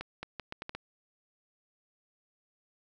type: accelerating click train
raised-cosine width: 0.3 ms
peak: -22 dBFS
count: 7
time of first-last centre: 0.01-0.75 s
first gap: 220 ms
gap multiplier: 0.76
effects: none